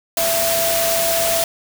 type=tone in noise; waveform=sine; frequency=668 Hz; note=E5; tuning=23 cents sharp; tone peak=-19 dBFS; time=0.17-1.44 s; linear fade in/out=2 ms; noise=white; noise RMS=-20 dBFS; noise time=0.17-1.44 s; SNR=-2 dB; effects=none